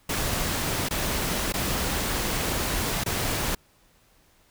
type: noise with dropouts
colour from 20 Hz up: pink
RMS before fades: -27 dBFS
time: 0.09-3.55 s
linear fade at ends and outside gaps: 5 ms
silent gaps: 0.887-0.908 / 1.524-1.538 / 3.038-3.06 s
effects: pink hiss -61 dBFS RMS until 4.5 s